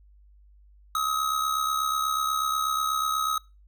square tone with amplitude modulation, 1272 Hz, D#6, 38 cents sharp, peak -22 dBFS, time 0.95-3.38 s, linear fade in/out 2 ms, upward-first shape sine, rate 68.2 Hz, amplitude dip 60%, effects noise-tail reverb RT60 0.3 s tail -25 dB re dry + added 50 Hz sine -52 dBFS peak until 3.67 s

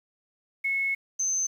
sine tone pair in turn, 2190 / 6211 Hz, C#7 / G8, -22 / -17 cents, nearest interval octave + tritone, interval 1805 cents, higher second, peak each -24 / -24 dBFS, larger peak neither, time 0.64-0.95 / 1.19-1.47 s, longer first, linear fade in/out 10 ms, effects 9-bit

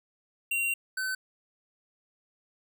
square tone pair in turn, 2756 / 1523.7 Hz, F7 / G6, -24 / -50 cents, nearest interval minor seventh, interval 1026 cents, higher first, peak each -27 / -30 dBFS, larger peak first, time 0.51-0.74 / 0.97-1.15 s, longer first, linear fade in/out 5 ms, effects none

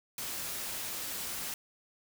white noise, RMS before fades -38 dBFS, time 0.18-1.54 s, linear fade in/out 2 ms, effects none

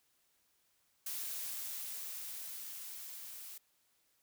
blue noise with level ramp, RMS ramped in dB -40 to -49 dBFS, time 1.06-3.58 s, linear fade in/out 5 ms, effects white hiss -75 dBFS RMS until 4.22 s

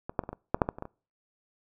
clicks, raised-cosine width 1 ms, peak -21 / -12 / -28 / -22 / -24 / -10 / -7 / -14 / -26 / -21 / -27 dBFS, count 11, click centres 0.095 / 0.192 / 0.237 / 0.291 / 0.33 / 0.545 / 0.618 / 0.689 / 0.785 / 0.824 / 0.854 s, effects noise-tail reverb RT60 0.4 s tail -24 dB re dry

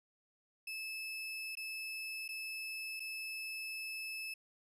35% pulse tone with dropouts, 2612 Hz, E7, 17 cents flat, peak -39 dBFS, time 0.67-4.34 s, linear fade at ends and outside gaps 5 ms, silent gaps 1.553-1.57 / 2.28-2.288 / 2.997-3.002 s, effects resampled to 32000 Hz

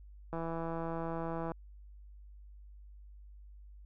click train, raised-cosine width 1 ms, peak -25 dBFS, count 197, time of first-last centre 0.33-1.518 s, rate 165 Hz, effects added 50 Hz sine -50 dBFS peak until 3.85 s

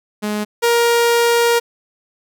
sawtooth tone pair in turn, 210 / 470.5 Hz, G#3 / A#4, +19 / +16 cents, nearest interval octave + major second, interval 1397 cents, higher second, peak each -15 / -8 dBFS, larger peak second, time 0.22-0.45 / 0.62-1.6 s, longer second, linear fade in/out 20 ms, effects none

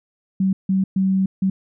sine tone bursts at uneven times, 190.9 Hz, G3, 46 cents flat, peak -15 dBFS, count 4, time 0.4-0.53 / 0.69-0.84 / 0.96-1.26 / 1.42-1.5 s, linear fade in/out 5 ms, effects none

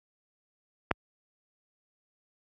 clicks, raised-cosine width 0.5 ms, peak -23 / -8 dBFS, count 2, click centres 0.91 / 0.913 s, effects high-pass 60 Hz 12 dB/octave

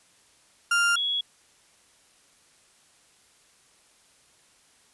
35% pulse / sine tone pair in turn, 1396.9 / 3350 Hz, F6 / G#7, 0 / +14 cents, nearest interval octave + minor third, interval 1514 cents, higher second, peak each -18 / -24 dBFS, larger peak first, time 0.71-0.96 / 0.96-1.21 s, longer neither, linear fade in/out 5 ms, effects white hiss -60 dBFS RMS until 4.93 s + resampled to 24000 Hz

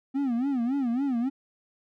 triangle tone with vibrato, 256.3 Hz, C4, 36 cents flat, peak -22 dBFS, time 0.14-1.3 s, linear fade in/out 20 ms, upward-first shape sine, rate 3.6 Hz, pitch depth 180 cents each way, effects none

